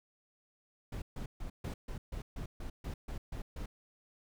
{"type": "noise bursts", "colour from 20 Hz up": "brown", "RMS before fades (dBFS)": -40, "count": 12, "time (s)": [0.92, 3.66], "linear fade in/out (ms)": 5, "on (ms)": 100, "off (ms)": 140, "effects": []}